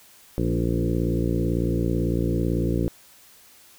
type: harmonic tone with a mistuned harmonic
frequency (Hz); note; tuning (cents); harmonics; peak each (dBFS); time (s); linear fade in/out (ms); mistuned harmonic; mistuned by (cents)
58; A#1; -8; 1 / 2 / 3 / 4 / 5 / 6 / 7 / 8 / 9; -27 / -27 / -27 / -33 / -29 / -29 / -35 / -34 / -37; 0.38-2.88; 0; 5; -20
effects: white hiss -52 dBFS RMS until 3.78 s